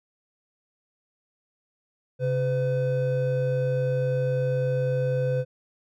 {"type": "tone pair together", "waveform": "triangle", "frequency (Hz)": [134, 505.9], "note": ["C3", "B4"], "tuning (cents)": [42, 42], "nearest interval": "octave + major seventh", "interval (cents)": 2300, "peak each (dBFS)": -23, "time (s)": [2.19, 5.45], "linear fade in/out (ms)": 50, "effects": []}